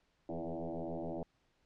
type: tone with frequency modulation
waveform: sine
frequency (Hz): 162.7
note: E3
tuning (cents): -22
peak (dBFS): -37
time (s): 0.29-1.23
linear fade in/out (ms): 2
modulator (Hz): 83.1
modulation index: 6.8
effects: pink hiss -75 dBFS RMS until 1.65 s + low-pass 5000 Hz 12 dB/octave